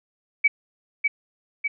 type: tone with echo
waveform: sine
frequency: 2281 Hz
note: C#7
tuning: 49 cents sharp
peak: -13 dBFS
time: 0.44-0.48 s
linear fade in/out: 10 ms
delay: 600 ms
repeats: 2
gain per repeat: -4 dB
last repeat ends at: 1.68 s
effects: none